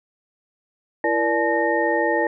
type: tone cluster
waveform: sine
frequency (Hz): 335.5 / 471.7 / 585 / 860 / 1843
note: E4 / A#4 / D5 / A5 / A#6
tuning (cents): +31 / +20 / -7 / -40 / -20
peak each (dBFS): -24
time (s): 1.04-2.27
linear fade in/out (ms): 2
effects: none